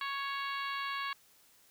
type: harmonic tone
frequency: 555 Hz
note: C#5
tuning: 2 cents sharp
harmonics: 2 / 3 / 4 / 5 / 6 / 7 / 8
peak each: -37 / -41 / -43 / -45 / -47 / -48 / -49 dBFS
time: 0.01-1.13 s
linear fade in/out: 2 ms
effects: white hiss -64 dBFS RMS until 1.7 s

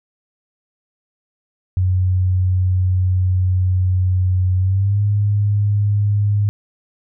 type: tone with pitch glide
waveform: sine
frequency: 92.2 to 102.89 Hz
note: F#2 to G#2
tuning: -6 to -16 cents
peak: -13 dBFS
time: 1.77-6.49 s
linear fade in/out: 0 ms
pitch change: +190 cents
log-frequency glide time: 4.57-5.01 s
effects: none

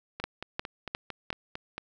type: two click trains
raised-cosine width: 0.3 ms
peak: -20 / -14 dBFS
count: 8 / 4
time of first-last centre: 0.2-1.78 / 0.24-1.304 s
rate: 4.43 / 2.82 Hz
effects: none

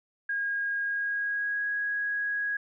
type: tone with pitch glide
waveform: sine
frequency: 1631 to 1656.6 Hz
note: G#6 to G#6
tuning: -32 to -5 cents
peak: -27 dBFS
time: 0.29-2.57 s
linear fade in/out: 5 ms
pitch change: +27 cents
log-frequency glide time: 0.83-1.67 s
effects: none

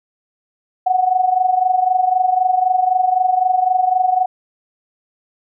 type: tone with amplitude modulation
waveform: sine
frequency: 740 Hz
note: F#5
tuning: in tune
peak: -9 dBFS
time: 0.86-4.26 s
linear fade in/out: 10 ms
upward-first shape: sine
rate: 23.9 Hz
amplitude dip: 75%
effects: none

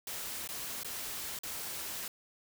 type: noise with dropouts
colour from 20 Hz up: white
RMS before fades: -40 dBFS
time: 0.07-2.08 s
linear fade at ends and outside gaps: 2 ms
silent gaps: 0.475-0.489 / 0.833-0.846 / 1.389-1.434 s
effects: none

